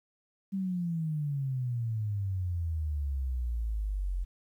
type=exponential sweep; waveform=sine; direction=down; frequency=197.1 to 43.65 Hz; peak=-29 dBFS; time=0.52-4.25 s; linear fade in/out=20 ms; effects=11-bit